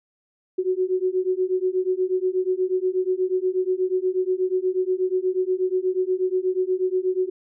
sine beating tone pair, 366.4 / 374.7 Hz, F#4 / F#4, -17 / +22 cents, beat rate 8.3 Hz, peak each -23 dBFS, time 0.58-7.3 s, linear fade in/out 10 ms, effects none

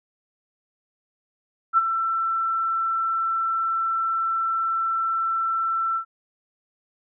sine tone with ADSR envelope, 1339 Hz, E6, 27 cents sharp, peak -12 dBFS, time 1.73-6.05 s, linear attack 46 ms, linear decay 26 ms, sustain -9 dB, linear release 89 ms, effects none

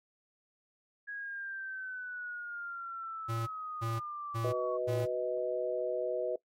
sine exponential sweep, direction down, 1661.2 to 1110 Hz, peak -38 dBFS, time 1.07-4.78 s, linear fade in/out 20 ms
square tone bursts, 114.3 Hz, A#2, 34 cents flat, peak -34 dBFS, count 4, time 3.28-5.06 s, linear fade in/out 20 ms, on 190 ms, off 340 ms
sine chord, B major, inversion second, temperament equal with one note detuned, 370 / 493.9 / 628 Hz, F#4 / B4 / D#5, 0 / 0 / +16 cents, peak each -37 / -34 / -35 dBFS, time 4.44-6.36 s, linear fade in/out 5 ms
effects noise-tail reverb RT60 0.1 s tail -20 dB re dry + AAC 64 kbps

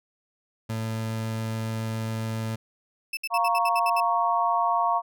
30% pulse tone, 111.6 Hz, A2, 25 cents sharp, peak -25 dBFS, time 0.69-2.56 s, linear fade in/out 10 ms
35% pulse tone bursts, 2637 Hz, E7, in tune, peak -26 dBFS, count 9, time 3.13-4.003 s, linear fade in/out 5 ms, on 41 ms, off 63 ms
sine chord, Bb minor, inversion second, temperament equal, 698.5 / 932.3 / 1108.7 Hz, F5 / Bb5 / Db6, 0 / 0 / 0 cents, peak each -25 dBFS, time 3.3-5.02 s, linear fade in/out 50 ms
effects none

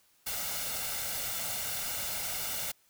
white noise with comb filter, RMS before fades -35 dBFS, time 0.26-2.72 s, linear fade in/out 10 ms, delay 1.4 ms, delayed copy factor +0.6, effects white hiss -67 dBFS RMS until 2.89 s

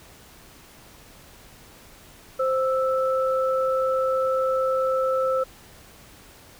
sine tone pair together, 523.3 / 1318.6 Hz, C5 / E6, 0 / 0 cents, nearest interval octave + major third, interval 1600 cents, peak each -21 / -26 dBFS, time 2.39-5.44 s, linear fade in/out 10 ms, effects pink hiss -49 dBFS RMS until 6.59 s

